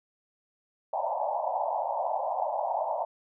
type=band-pass noise; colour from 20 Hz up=white; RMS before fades=-30 dBFS; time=0.93-3.05 s; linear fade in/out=5 ms; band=570 to 950 Hz; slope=96 dB/octave; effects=none